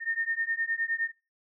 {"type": "beating tone pair", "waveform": "sine", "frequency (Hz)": [1821, 1830.7], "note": ["A#6", "A#6"], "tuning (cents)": [-41, -32], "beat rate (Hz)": 9.7, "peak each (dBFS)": -30, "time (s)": [0, 1.12], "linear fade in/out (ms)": 50, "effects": ["noise-tail reverb RT60 0.3 s tail -22 dB re dry"]}